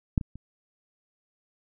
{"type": "clicks", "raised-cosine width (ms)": 5, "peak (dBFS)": [-9, -22, -29], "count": 3, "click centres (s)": [0.178, 0.212, 0.356], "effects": []}